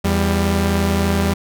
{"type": "tone pair together", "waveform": "sawtooth", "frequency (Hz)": [83.2, 197.88], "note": ["E2", "G3"], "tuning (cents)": [17, 17], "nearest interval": "octave + minor third", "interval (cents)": 1500, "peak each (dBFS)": -14, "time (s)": [0.04, 1.34], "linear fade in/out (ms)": 10, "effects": []}